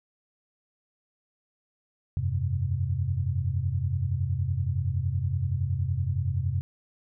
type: chord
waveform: sine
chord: F suspended second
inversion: none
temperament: equal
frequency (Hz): 87.31 / 98 / 130.81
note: F2 / G2 / C3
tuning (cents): 0 / 0 / 0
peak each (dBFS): -29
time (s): 2.17-6.61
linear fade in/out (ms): 0
effects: none